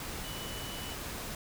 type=tone in noise; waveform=sine; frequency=2968 Hz; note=F#7; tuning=5 cents sharp; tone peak=-45 dBFS; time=0.24-0.94 s; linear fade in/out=2 ms; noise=pink; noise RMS=-40 dBFS; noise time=0-1.35 s; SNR=-8 dB; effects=none